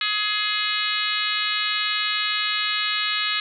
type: harmonic tone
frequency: 420.5 Hz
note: G#4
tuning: 22 cents sharp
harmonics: 3 / 4 / 5 / 6 / 7 / 8 / 9 / 10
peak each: -30 / -30 / -30 / -30 / -30 / -30 / -30 / -30 dBFS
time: 0.01-3.4 s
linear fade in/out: 2 ms
effects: none